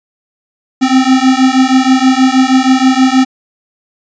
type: beating tone pair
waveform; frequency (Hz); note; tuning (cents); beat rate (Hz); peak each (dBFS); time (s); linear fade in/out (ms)
square; 257.7 / 264; C4 / C4; -26 / +16; 6.3; -10; 0.81-3.25; 20
effects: resampled to 16000 Hz